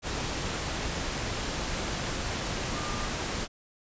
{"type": "tone in noise", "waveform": "sine", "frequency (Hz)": 1203, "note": "D6", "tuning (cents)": 41, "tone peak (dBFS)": -38, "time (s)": [2.73, 3.09], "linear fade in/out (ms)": 50, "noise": "pink", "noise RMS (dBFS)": -32, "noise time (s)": [0.02, 3.48], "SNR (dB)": -9, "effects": ["resampled to 16000 Hz"]}